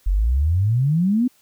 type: exponential sweep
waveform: sine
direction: up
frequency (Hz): 42.98 to 259.3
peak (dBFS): -15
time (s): 0.06-1.28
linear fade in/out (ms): 10
effects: white hiss -58 dBFS RMS until 1.41 s